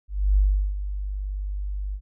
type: tone with ADSR envelope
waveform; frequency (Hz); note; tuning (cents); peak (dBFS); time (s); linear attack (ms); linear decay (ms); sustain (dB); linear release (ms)
sine; 49.37; G1; +13; -14; 0.08-2.01; 290; 370; -12; 69
effects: none